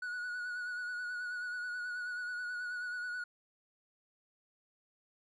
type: tone with vibrato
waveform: triangle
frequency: 1465 Hz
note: F#6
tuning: 18 cents flat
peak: -35 dBFS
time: 0.02-3.24 s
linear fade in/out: 5 ms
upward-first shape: sine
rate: 9.3 Hz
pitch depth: 32 cents each way
effects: resampled to 24000 Hz